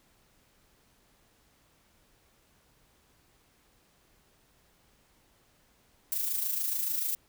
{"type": "noise with amplitude modulation", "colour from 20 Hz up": "violet", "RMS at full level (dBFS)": -29, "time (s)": [6.12, 7.15], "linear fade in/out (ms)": 0, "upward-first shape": "sine", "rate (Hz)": 26.9, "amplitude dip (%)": 50, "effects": ["pink hiss -66 dBFS RMS until 7.28 s"]}